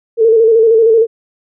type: tone with vibrato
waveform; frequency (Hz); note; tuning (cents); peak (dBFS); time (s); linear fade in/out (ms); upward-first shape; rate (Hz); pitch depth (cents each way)
sine; 450.4; A4; +40; -5; 0.17-1.07; 50; square; 13; 44
effects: none